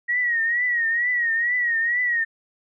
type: tone with vibrato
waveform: sine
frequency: 1897 Hz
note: A#6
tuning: 30 cents sharp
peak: -19 dBFS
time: 0.08-2.25 s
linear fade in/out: 20 ms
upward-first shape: triangle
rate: 2.2 Hz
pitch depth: 95 cents each way
effects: none